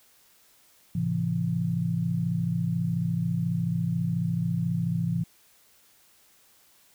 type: tone cluster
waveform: sine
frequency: 110.9 / 135.1 / 169.3 Hz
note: A2 / C#3 / E3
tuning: +14 / -44 / +46 cents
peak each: -31 / -31 / -26 dBFS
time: 0.95-5.24 s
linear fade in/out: 5 ms
effects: white hiss -60 dBFS RMS until 6.94 s